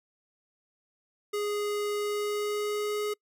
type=tone with pitch glide; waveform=square; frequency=414.1 to 418.7 Hz; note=G#4 to G#4; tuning=-5 to +14 cents; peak=-29 dBFS; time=1.33-3.14 s; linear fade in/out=10 ms; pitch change=+19 cents; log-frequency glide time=1.96-3.02 s; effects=noise-tail reverb RT60 0.1 s tail -26 dB re dry